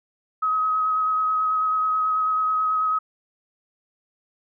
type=tone with vibrato; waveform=sine; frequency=1270 Hz; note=D#6; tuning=35 cents sharp; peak=-19 dBFS; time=0.42-2.99 s; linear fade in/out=10 ms; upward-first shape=sine; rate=9.2 Hz; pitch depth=14 cents each way; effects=none